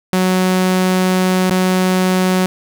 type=tone with dropouts; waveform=sawtooth; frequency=185 Hz; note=F#3; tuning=in tune; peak=-8 dBFS; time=0.13-2.46 s; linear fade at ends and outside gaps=0 ms; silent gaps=1.498-1.508 s; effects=none